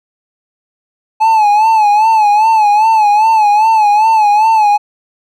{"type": "tone with vibrato", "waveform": "triangle", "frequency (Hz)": 859, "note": "A5", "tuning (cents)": -42, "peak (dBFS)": -4, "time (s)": [1.2, 4.78], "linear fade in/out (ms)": 20, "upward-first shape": "sine", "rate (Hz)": 2.5, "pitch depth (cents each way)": 79, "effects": []}